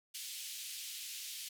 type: band-pass noise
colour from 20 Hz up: pink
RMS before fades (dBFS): -45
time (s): 0.14-1.49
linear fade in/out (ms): 10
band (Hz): 2800 to 15000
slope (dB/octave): 24
effects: none